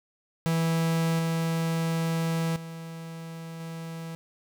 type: tone with level steps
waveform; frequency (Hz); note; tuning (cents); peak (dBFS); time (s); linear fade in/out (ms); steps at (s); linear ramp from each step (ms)
45% pulse; 164.2; E3; -6; -23 / -25 / -37 / -35; 0.46-4.15; 0; 1.19 / 2.56 / 3.6; 2
effects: none